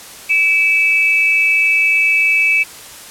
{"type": "tone pair together", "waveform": "sine", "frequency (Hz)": [2307, 2616], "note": ["D7", "E7"], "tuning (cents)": [-31, -14], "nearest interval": "major second", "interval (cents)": 217, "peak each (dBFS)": -13, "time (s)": [0.29, 2.64], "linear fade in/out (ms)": 20, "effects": ["white hiss -35 dBFS RMS until 3.1 s", "low-pass 12000 Hz 12 dB/octave"]}